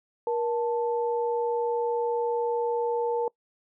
sine tone pair together, 473.8 / 880 Hz, A#4 / A5, +28 / 0 cents, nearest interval major seventh, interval 1072 cents, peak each -25 / -30 dBFS, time 0.27-3.28 s, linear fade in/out 2 ms, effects noise-tail reverb RT60 0.1 s tail -24 dB re dry

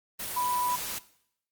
sine tone in noise, 987.8 Hz, B5, in tune, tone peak -26 dBFS, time 0.36-0.76 s, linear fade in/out 10 ms, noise white, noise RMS -35 dBFS, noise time 0.19-0.99 s, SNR +6 dB, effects noise-tail reverb RT60 0.7 s tail -18 dB re dry + Opus 32 kbps

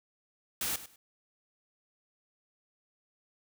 white noise with echo, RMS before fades -33 dBFS, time 0.61-0.76 s, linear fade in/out 2 ms, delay 100 ms, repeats 2, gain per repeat -14 dB, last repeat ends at 0.96 s, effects none

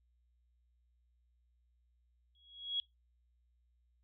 sine tone with exponential growth, 3322 Hz, G#7, in tune, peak -30 dBFS, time 2.35-2.8 s, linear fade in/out 1 ms, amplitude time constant 96 ms, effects noise-tail reverb RT60 0.2 s tail -24 dB re dry + added 60 Hz sine -70 dBFS peak until 4.03 s

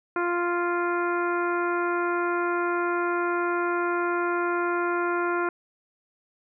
harmonic tone, 348.8 Hz, F4, 2 cents flat, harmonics 1 / 2 / 3 / 4 / 5 / 6 / 7, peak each -26 / -33 / -30 / -29 / -40 / -42 / -42 dBFS, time 0.16-5.49 s, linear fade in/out 2 ms, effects none

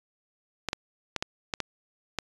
clicks, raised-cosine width 0.2 ms, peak -11 dBFS, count 7, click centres 0.687 / 0.731 / 1.163 / 1.225 / 1.538 / 1.603 / 2.187 s, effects resampled to 22050 Hz

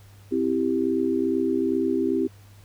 sine chord, C major, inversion none, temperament equal, 261.6 / 329.6 / 392 Hz, C4 / E4 / G4, 0 / 0 / 0 cents, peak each -25 dBFS, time 0.31-2.28 s, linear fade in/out 20 ms, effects added 100 Hz sine -47 dBFS peak until 2.64 s + pink hiss -56 dBFS RMS until 2.64 s

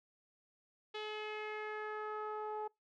sawtooth tone with low-pass filter sweep, 426.8 Hz, G#4, 47 cents sharp, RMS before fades -42 dBFS, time 0.94-2.68 s, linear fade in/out 10 ms, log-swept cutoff 3400 to 910 Hz, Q 2.9, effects noise-tail reverb RT60 0.2 s tail -26 dB re dry

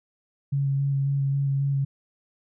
sine tone with vibrato, 138.59 Hz, C#3, in tune, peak -21 dBFS, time 0.52-1.85 s, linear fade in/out 10 ms, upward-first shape square, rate 3.7 Hz, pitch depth 12 cents each way, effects none

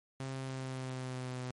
sawtooth tone with pitch glide, 133.3 to 126.47 Hz, C3 to B2, +33 to +42 cents, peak -34 dBFS, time 0.2-1.51 s, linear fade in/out 2 ms, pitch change -91 cents, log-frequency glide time 0.3-1.4 s, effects MP3 48 kbps

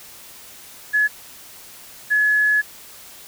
sine tone pair in turn, 1700 / 1700 Hz, G#6 / G#6, +40 / +40 cents, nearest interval unison, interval 0 cents, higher neither, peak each -14 dBFS, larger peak neither, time 0.93-1.08 / 2.1-2.62 s, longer second, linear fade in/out 20 ms, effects white hiss -42 dBFS RMS until 3.27 s

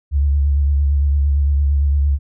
sine tone with vibrato, 71 Hz, C#2, 42 cents sharp, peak -12 dBFS, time 0.11-2.19 s, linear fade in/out 50 ms, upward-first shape triangle, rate 8.8 Hz, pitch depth 55 cents each way, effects none

